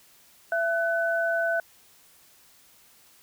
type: tone pair together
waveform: sine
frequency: 670 / 1501.8 Hz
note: E5 / F#6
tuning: +28 / +25 cents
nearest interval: octave + major second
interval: 1397 cents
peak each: -25 / -26 dBFS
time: 0.52-1.6 s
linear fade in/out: 2 ms
effects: white hiss -57 dBFS RMS until 3.22 s